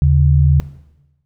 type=tone pair together; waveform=sine; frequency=77.78 / 139.83 Hz; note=D#2 / C#3; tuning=0 / +15 cents; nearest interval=minor seventh; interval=1015 cents; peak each=-11 dBFS; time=0.02-0.6 s; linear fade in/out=0 ms; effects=noise-tail reverb RT60 1.0 s tail -17 dB re dry